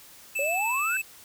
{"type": "tone with vibrato", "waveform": "square", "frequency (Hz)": 2626, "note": "E7", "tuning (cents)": -7, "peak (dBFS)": -27, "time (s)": [0.35, 1.02], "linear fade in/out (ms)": 10, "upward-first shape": "triangle", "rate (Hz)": 12, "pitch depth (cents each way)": 8}
{"type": "exponential sweep", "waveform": "sine", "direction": "up", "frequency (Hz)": [538, 1572], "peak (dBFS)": -27, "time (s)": [0.39, 0.97], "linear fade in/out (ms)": 2}
{"effects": ["white hiss -50 dBFS RMS until 1.24 s"]}